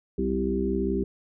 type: harmonic tone with a mistuned harmonic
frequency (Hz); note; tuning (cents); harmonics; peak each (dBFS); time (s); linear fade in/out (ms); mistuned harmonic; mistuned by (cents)
65.1; C2; -8; 1 / 3 / 4 / 5 / 6; -32 / -29 / -31 / -31 / -28; 0.18-1.04; 5; 5; +37
effects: none